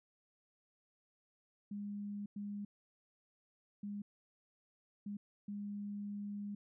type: tone bursts at uneven times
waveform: sine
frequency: 204.2 Hz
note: G#3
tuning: 29 cents flat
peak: -40 dBFS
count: 5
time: 1.71-2.26 / 2.36-2.65 / 3.83-4.02 / 5.06-5.17 / 5.48-6.55 s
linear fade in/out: 5 ms
effects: none